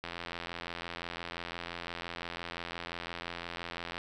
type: click train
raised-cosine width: 0.3 ms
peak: -22 dBFS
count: 339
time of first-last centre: 0.04-3.979 s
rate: 85.8 Hz
effects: none